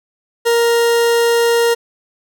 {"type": "tone", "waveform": "40% pulse", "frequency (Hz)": 467.9, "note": "A#4", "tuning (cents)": 6, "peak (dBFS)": -10, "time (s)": [0.45, 1.75], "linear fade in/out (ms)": 20, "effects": []}